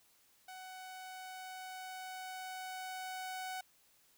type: tone with level ramp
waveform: sawtooth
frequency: 747 Hz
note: F#5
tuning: 16 cents sharp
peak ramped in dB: -44 to -36 dBFS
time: 0.48-3.61 s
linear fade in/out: 5 ms
effects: white hiss -69 dBFS RMS until 4.17 s